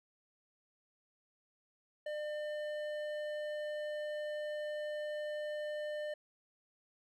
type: tone with hard clipping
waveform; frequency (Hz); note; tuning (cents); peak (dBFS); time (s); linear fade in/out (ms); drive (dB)
sine; 601; D5; +40; -39; 2.06-6.14; 5; 10
effects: none